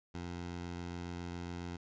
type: tone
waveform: 15% pulse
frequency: 87.31 Hz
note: F2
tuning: in tune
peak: -34 dBFS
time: 0.14-1.77 s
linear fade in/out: 10 ms
effects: resampled to 16000 Hz